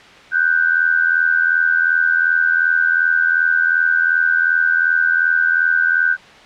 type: tone pair together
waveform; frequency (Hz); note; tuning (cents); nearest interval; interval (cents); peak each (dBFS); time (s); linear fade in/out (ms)
sine; 1479 / 1561.7; F#6 / G6; -1 / -7; minor second; 94; -15; 0.31-6.17; 50
effects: white hiss -41 dBFS RMS until 6.45 s + low-pass 3000 Hz 12 dB/octave